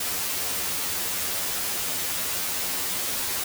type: noise with comb filter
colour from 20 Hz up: white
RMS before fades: -28 dBFS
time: 0-3.44 s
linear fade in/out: 5 ms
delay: 11 ms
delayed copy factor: +1
effects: none